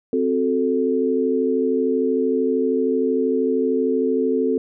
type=chord; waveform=sine; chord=F# diminished; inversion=second; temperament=equal with one note detuned; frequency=261.6 / 367 / 440 Hz; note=C4 / F#4 / A4; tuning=0 / -14 / 0 cents; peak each=-21 / -24 / -20 dBFS; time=0.13-4.58 s; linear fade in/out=2 ms; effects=none